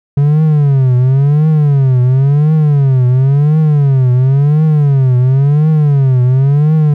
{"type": "tone with vibrato", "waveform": "triangle", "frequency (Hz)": 139.8, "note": "C#3", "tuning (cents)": 15, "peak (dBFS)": -4, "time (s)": [0.17, 6.94], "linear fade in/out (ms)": 5, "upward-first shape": "triangle", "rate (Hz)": 0.95, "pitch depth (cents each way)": 220, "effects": []}